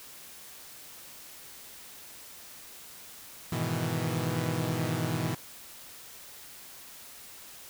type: chord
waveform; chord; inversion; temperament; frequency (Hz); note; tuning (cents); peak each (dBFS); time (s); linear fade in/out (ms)
sawtooth; E major seventh; first; equal; 103.83 / 123.47 / 155.56 / 164.81; G#2 / B2 / D#3 / E3; 0 / 0 / 0 / 0; -33 / -29 / -31 / -29; 3.52-5.35; 5
effects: white hiss -48 dBFS RMS until 7.69 s